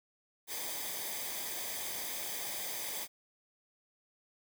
white noise with comb filter, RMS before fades -39 dBFS, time 0.47-3.08 s, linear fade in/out 50 ms, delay 0.72 ms, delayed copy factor -0.65, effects none

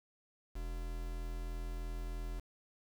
triangle tone with quantisation, 41.57 Hz, E1, 15 cents sharp, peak -36 dBFS, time 0.55-2.4 s, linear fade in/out 10 ms, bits 8, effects none

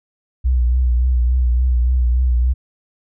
sine tone with vibrato, 61.74 Hz, B1, in tune, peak -12 dBFS, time 0.44-2.54 s, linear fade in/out 20 ms, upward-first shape triangle, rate 3.5 Hz, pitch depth 65 cents each way, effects none

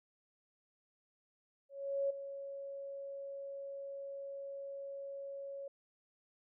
sine tone with ADSR envelope, 554.4 Hz, C#5, in tune, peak -30 dBFS, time 1.69-5.68 s, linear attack 410 ms, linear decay 9 ms, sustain -12 dB, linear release 4 ms, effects none

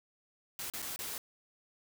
white noise with dropouts, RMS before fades -40 dBFS, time 0.59-1.18 s, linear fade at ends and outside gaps 1 ms, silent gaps 0.7-0.736 / 0.82-0.825 / 0.961-0.99 s, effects none

